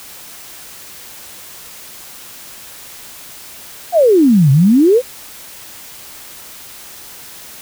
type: exponential two-way sweep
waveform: sine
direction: down then up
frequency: 742 to 130 to 533 Hz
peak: -6 dBFS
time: 3.92-5.02 s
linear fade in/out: 50 ms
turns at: 4.51 s
effects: white hiss -35 dBFS RMS until 7.61 s